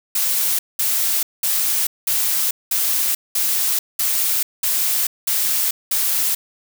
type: noise bursts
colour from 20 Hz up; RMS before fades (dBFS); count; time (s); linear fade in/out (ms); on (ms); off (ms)
blue; -19; 10; 0.15-6.35; 5; 440; 200
effects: none

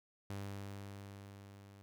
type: tone with level ramp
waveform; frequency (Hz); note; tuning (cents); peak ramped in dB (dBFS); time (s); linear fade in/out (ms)
sawtooth; 99.6; G2; +28; -37 to -52; 0.3-1.82; 0
effects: none

